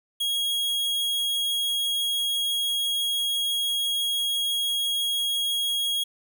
45% pulse tone, 3298 Hz, G#7, 13 cents flat, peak -23 dBFS, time 0.2-6.04 s, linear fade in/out 10 ms, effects none

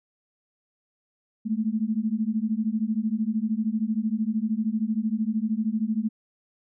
sine beating tone pair, 212.2 / 225.2 Hz, G#3 / A3, +38 / +40 cents, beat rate 13 Hz, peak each -26 dBFS, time 1.45-6.09 s, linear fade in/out 20 ms, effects none

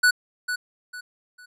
square tone with echo, 1480 Hz, F#6, in tune, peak -15 dBFS, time 0.03-0.11 s, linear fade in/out 10 ms, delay 450 ms, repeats 3, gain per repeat -10 dB, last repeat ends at 1.46 s, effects low-pass 12000 Hz 12 dB/octave

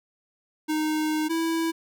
square tone pair in turn, 309.2 / 328.3 Hz, D#4 / E4, -11 / -7 cents, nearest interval minor second, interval 104 cents, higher second, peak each -24 / -24 dBFS, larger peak neither, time 0.68-1.29 / 1.29-1.72 s, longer first, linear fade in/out 20 ms, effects none

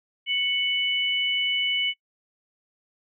sine tone pair together, 2217 / 2976 Hz, C#7 / F#7, 0 / +9 cents, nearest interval perfect fourth, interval 509 cents, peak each -26 / -24 dBFS, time 0.26-1.94 s, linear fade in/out 50 ms, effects noise-tail reverb RT60 0.1 s tail -25 dB re dry

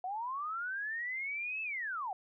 sine linear two-way sweep, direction up then down, 713 to 2637 to 713 Hz, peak -35 dBFS, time 0.04-2.13 s, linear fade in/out 2 ms, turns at 1.62 s, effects none

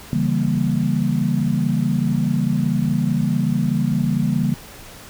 sine chord, C# diminished seventh, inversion none, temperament equal with one note detuned, 140.04 / 164.81 / 196 / 233.1 Hz, C#3 / E3 / G3 / Bb3, +18 / 0 / 0 / 0 cents, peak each -22 dBFS, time 0.13-4.54 s, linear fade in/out 0 ms, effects pink hiss -40 dBFS RMS until 5.09 s

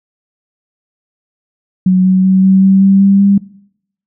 sine tone with pitch steps, 185 / 186.93 / 188.89 / 190.86 / 192.86 / 194.87 / 196.91 / 198.97 Hz, F#3 / F#3 / F#3 / G3 / G3 / G3 / G3 / G3, 0 / +18 / +36 / -46 / -28 / -10 / +8 / +26 cents, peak -5 dBFS, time 1.86-3.38 s, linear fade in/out 5 ms, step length 190 ms, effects noise-tail reverb RT60 0.7 s tail -20 dB re dry

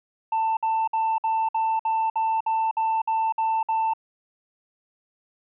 triangle tone bursts, 890 Hz, A5, 20 cents sharp, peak -18 dBFS, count 12, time 0.32-3.936 s, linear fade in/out 5 ms, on 250 ms, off 56 ms, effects tanh soft clip ceiling -14 dBFS + resampled to 8000 Hz

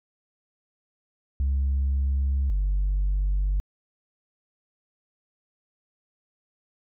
sine tone pair in turn, 68.2 / 48.22 Hz, C#2 / G1, -28 / -28 cents, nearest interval tritone, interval 600 cents, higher first, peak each -19 dBFS, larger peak neither, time 1.4-2.5 / 2.5-3.6 s, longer neither, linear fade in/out 0 ms, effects tanh soft clip ceiling -19 dBFS

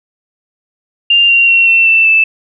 sine tone with pitch steps, 2794 / 2762 / 2730 / 2699 / 2668 / 2637 Hz, F7 / F7 / F7 / E7 / E7 / E7, 0 / -20 / -40 / +40 / +20 / 0 cents, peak -5 dBFS, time 1.1-2.24 s, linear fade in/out 5 ms, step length 190 ms, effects none

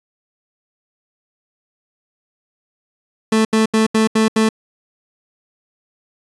30% pulse tone bursts, 220 Hz, A3, in tune, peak -9 dBFS, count 6, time 3.32-4.49 s, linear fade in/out 5 ms, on 130 ms, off 78 ms, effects resampled to 24000 Hz

